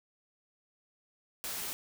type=noise; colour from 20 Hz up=white; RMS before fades=-38 dBFS; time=1.44-1.73 s; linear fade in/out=0 ms; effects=none